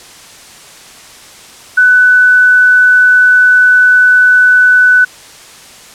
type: tone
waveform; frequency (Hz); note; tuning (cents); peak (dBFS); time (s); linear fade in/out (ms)
sine; 1495; F#6; +17; -3; 1.77-5.05; 10
effects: white hiss -35 dBFS RMS until 5.94 s + low-pass 9000 Hz 12 dB/octave